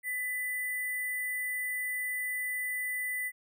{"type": "tone with sample-and-hold", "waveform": "sine", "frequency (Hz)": 1996, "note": "B6", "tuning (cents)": 18, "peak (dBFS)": -31, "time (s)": [0.03, 3.32], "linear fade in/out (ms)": 50, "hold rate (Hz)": 11025, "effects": []}